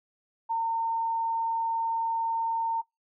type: tone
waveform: sine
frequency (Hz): 911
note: A#5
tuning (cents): -40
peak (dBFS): -25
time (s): 0.49-2.82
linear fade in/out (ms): 20
effects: noise-tail reverb RT60 0.2 s tail -25 dB re dry